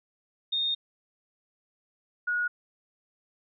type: tone pair in turn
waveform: sine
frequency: 3678 / 1450.8 Hz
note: A#7 / F#6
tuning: -24 / -34 cents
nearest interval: octave + major third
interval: 1610 cents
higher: first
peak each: -25 dBFS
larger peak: neither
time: 0.52-0.75 / 2.27-2.48 s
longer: first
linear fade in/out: 10 ms
effects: none